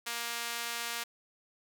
sawtooth tone with high-pass filter, 234.9 Hz, A#3, 13 cents sharp, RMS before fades -37 dBFS, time 0.06-1.04 s, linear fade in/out 10 ms, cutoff 1500 Hz, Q 0.58, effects none

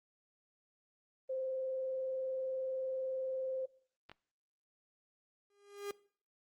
sine tone with vibrato, 523.3 Hz, C5, in tune, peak -35 dBFS, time 1.29-3.66 s, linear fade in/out 10 ms, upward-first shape sine, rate 20 Hz, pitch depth 24 cents each way
clicks, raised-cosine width 0.3 ms, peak -35 dBFS, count 2, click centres 4.096 / 4.116 s
45% pulse tone with exponential growth, 405.3 Hz, G#4, 42 cents flat, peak -37 dBFS, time 5.5-5.91 s, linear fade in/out 2 ms, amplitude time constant 89 ms
effects noise-tail reverb RT60 0.5 s tail -21 dB re dry + Opus 32 kbps

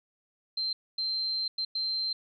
sine tone bursts at uneven times, 4131 Hz, C8, 23 cents flat, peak -28 dBFS, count 4, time 0.57-0.73 / 0.98-1.48 / 1.58-1.65 / 1.75-2.13 s, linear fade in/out 5 ms, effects none

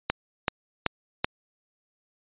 click train, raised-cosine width 0.3 ms, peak -6 dBFS, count 4, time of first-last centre 0.1-1.245 s, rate 2.62 Hz, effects resampled to 8000 Hz

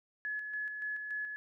sine tone with tremolo, 1703 Hz, G#6, 43 cents sharp, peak -34 dBFS, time 0.25-1.36 s, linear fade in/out 0 ms, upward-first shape square, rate 3.5 Hz, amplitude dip 40%, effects none

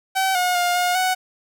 sawtooth tone with pitch steps, 765 / 722 / 708 / 716 / 743 Hz, G5 / F#5 / F5 / F5 / F#5, -42 / -43 / +23 / +43 / +7 cents, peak -14 dBFS, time 0.15-1.15 s, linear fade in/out 20 ms, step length 200 ms, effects none

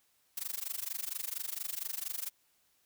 blue noise with amplitude modulation, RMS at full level -35 dBFS, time 0.37-2.3 s, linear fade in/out 5 ms, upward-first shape sine, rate 24.3 Hz, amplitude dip 95%, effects white hiss -72 dBFS RMS until 2.85 s

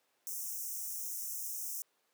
white high-pass noise, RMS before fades -40 dBFS, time 0.27-1.82 s, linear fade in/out 0 ms, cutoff 5500 Hz, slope 96 dB/octave, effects pink hiss -75 dBFS RMS until 2.13 s + high-pass 400 Hz 12 dB/octave

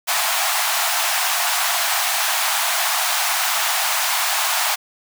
pink high-pass noise, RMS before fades -20 dBFS, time 0.07-4.76 s, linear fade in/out 20 ms, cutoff 660 Hz, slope 96 dB/octave, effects none

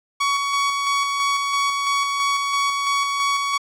sawtooth tone with tremolo, 1123 Hz, C#6, 22 cents sharp, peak -14 dBFS, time 0.2-3.58 s, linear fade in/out 10 ms, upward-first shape square, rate 3 Hz, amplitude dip 30%, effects low-pass 8000 Hz 12 dB/octave

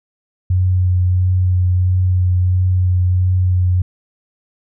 sine tone with vibrato, 91.2 Hz, F#2, 24 cents flat, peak -11 dBFS, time 0.5-3.82 s, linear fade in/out 5 ms, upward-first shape triangle, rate 1.5 Hz, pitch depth 18 cents each way, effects none

